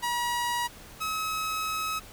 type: tone pair in turn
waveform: sawtooth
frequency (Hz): 960 / 1281.4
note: B5 / E6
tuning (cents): -49 / -49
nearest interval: perfect fourth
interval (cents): 500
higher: second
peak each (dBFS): -23 / -25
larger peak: first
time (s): 0.02-0.68 / 1-2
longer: second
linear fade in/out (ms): 20
effects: pink hiss -48 dBFS RMS until 2.12 s